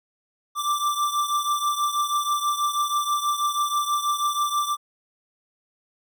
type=beating tone pair; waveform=square; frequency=1174.7 / 1180.9 Hz; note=D6 / D6; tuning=0 / +9 cents; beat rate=6.2 Hz; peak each=-24 / -28 dBFS; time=0.55-4.77 s; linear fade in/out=50 ms; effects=none